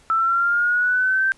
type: linear sweep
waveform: sine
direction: up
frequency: 1318.5 to 1568 Hz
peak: -16 dBFS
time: 0.1-1.32 s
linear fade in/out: 0 ms
effects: pink hiss -54 dBFS RMS until 1.37 s + resampled to 24000 Hz